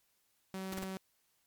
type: tone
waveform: sawtooth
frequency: 190 Hz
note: F#3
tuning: 46 cents sharp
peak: -35 dBFS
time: 0.54-0.97 s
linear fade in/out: 0 ms
type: noise bursts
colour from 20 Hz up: pink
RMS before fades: -42 dBFS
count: 3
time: 0.72-0.84 s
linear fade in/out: 2 ms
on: 20 ms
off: 30 ms
effects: white hiss -75 dBFS RMS until 1.46 s + MP3 96 kbps